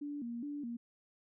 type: tone with vibrato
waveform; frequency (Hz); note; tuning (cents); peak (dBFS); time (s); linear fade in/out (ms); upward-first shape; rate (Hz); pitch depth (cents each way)
sine; 261.6; C4; 0; -38; 0.01-0.77; 10; square; 2.4; 180
effects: none